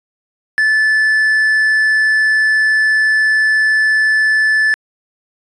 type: tone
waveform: triangle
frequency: 1743 Hz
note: A6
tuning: 17 cents flat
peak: -8 dBFS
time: 0.58-4.74 s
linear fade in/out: 0 ms
effects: resampled to 22050 Hz